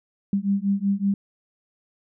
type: beating tone pair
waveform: sine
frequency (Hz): 196 / 201.3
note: G3 / G3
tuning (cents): 0 / +46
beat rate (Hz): 5.3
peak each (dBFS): -23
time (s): 0.33-1.14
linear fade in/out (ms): 2
effects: none